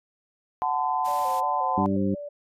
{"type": "chord", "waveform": "sine", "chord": "F# diminished", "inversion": "none", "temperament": "equal with one note detuned", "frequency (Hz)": [740, 880, 1020.8], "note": ["F#5", "A5", "C6"], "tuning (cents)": [0, 0, -43], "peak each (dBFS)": -27, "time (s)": [0.62, 1.86], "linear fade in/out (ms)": 0}
{"type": "noise", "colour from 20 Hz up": "white", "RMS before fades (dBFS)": -42, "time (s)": [1.04, 1.41], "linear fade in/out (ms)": 20}
{"type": "tone with vibrato", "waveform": "sine", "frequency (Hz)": 554.4, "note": "C#5", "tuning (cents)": 0, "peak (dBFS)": -33, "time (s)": [1.07, 2.29], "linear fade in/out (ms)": 10, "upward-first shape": "square", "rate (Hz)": 2.8, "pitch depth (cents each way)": 81}
{"type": "harmonic tone", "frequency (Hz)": 98, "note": "G2", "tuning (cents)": 0, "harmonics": [1, 2, 3, 4], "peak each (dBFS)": [-32, -24, -28, -32], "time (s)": [1.77, 2.15], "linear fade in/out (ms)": 10}
{"effects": ["resampled to 32000 Hz"]}